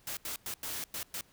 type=noise bursts at uneven times; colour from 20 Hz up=white; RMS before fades=-38 dBFS; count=6; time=0.07-0.17 / 0.25-0.36 / 0.46-0.54 / 0.63-0.84 / 0.94-1.03 / 1.14-1.21 s; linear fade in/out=2 ms; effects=pink hiss -64 dBFS RMS until 1.32 s